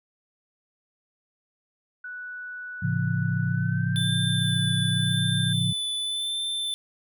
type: tone with pitch glide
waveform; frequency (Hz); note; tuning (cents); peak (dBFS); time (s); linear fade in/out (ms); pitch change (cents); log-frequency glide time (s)
sine; 1480 to 1604.7; F#6 to G6; 0 to +40; -34; 2.04-5.53; 5; +140; 3.47-4.1
type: chord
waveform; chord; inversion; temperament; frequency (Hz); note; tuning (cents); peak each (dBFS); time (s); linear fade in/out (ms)
sine; A augmented; none; just; 110 / 137.5 / 171.88; A2 / C#3 / E#3; 0 / -14 / -27; -27; 2.82-5.73; 10
type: tone with vibrato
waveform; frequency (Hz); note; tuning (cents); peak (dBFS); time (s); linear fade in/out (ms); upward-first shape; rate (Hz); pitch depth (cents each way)
square; 3520; A7; 0; -27; 3.96-6.74; 0; sine; 0.9; 18
effects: none